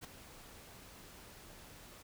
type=noise with ADSR envelope; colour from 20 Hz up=pink; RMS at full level=-45 dBFS; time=0.01-2.03 s; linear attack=34 ms; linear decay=6 ms; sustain=-10 dB; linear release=15 ms; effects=none